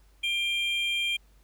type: tone pair together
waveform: triangle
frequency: 2388 / 3188 Hz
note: D7 / G7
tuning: +28 / +28 cents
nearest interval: perfect fourth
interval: 500 cents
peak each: -27 dBFS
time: 0.23-1.17 s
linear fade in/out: 10 ms
effects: added 50 Hz sine -56 dBFS peak until 1.43 s + pink hiss -66 dBFS RMS until 1.43 s